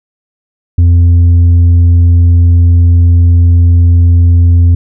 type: tone with tanh clipping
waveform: triangle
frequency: 86 Hz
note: F2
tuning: 26 cents flat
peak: -3 dBFS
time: 0.78-4.75 s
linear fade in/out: 5 ms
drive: 8 dB
effects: none